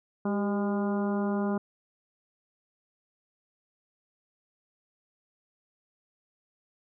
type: harmonic tone with a mistuned harmonic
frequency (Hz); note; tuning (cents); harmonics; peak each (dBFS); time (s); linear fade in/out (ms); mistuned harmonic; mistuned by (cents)
203.5; G#3; -35; 1 / 2 / 3 / 4 / 5 / 6 / 7; -27 / -33 / -37 / -39 / -41 / -43 / -44; 0.25-1.58; 5; 2; -48
effects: none